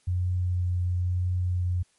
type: tone with vibrato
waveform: sine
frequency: 89.9 Hz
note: F#2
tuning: 49 cents flat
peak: -23 dBFS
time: 0.07-1.83 s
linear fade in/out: 10 ms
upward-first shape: sine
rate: 1 Hz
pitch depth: 11 cents each way
effects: white hiss -66 dBFS RMS until 1.98 s + MP3 48 kbps